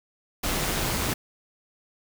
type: noise with amplitude modulation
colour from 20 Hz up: pink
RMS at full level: -25 dBFS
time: 0.43-1.14 s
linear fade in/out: 10 ms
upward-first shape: sine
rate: 188 Hz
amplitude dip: 40%
effects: none